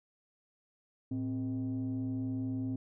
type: tone pair together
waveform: sine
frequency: 110.69 / 261.6 Hz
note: A2 / C4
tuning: +11 / 0 cents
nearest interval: octave + minor third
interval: 1489 cents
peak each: -35 / -32 dBFS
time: 1.11-2.76 s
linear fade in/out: 5 ms
effects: tanh soft clip ceiling -29 dBFS